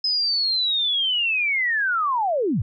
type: linear sweep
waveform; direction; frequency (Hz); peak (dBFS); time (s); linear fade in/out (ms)
sine; down; 5110 to 77.78; -19; 0.04-2.62; 5
effects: none